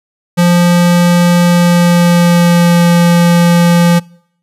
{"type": "tone with pitch glide", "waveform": "square", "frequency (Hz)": [174.61, 172.41], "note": ["F3", "F3"], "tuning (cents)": [0, -22], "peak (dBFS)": -6, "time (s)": [0.37, 4], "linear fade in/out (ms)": 20, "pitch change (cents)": -22, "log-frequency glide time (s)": [1.43, 2.85], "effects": ["noise-tail reverb RT60 0.7 s tail -26 dB re dry", "resampled to 32000 Hz"]}